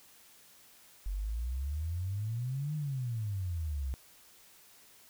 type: exponential two-way sweep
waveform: sine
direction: up then down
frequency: 45.22 to 154.8 to 63.3 Hz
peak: -32 dBFS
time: 1.06-3.94 s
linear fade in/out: 0 ms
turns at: 2.75 s
effects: white hiss -59 dBFS RMS until 5.09 s